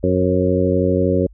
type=harmonic tone with a mistuned harmonic; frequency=92.5 Hz; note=F#2; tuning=in tune; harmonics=1 / 2 / 3 / 4 / 5 / 6; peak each=-21 / -21 / -21 / -21 / -21 / -21 dBFS; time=0.03-1.27 s; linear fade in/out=10 ms; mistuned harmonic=6; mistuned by=-27 cents; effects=added 50 Hz sine -41 dBFS peak until 1.33 s